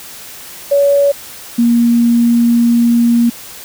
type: tone pair in turn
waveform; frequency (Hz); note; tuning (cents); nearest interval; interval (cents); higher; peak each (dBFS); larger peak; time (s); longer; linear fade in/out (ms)
sine; 565 / 235.6; C#5 / A#3; +33 / +19; octave + minor third; 1514; first; -7; neither; 0.71-1.12 / 1.58-3.3; second; 10
effects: white hiss -32 dBFS RMS until 3.64 s